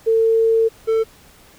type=tone pair in turn; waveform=sine / triangle; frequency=449.9 / 446.5 Hz; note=A4 / A4; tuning=+39 / +25 cents; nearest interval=unison; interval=14 cents; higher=first; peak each=-12 dBFS; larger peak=neither; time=0.06-0.69 / 0.87-1.04 s; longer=first; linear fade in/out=20 ms; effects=pink hiss -48 dBFS RMS until 1.58 s